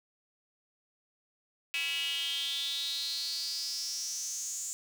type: tone with high-pass filter sweep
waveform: square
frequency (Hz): 152.2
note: D#3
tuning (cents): -38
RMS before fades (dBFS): -35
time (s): 1.74-4.73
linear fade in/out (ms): 0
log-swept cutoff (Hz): 2600 to 7200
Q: 7.7
effects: none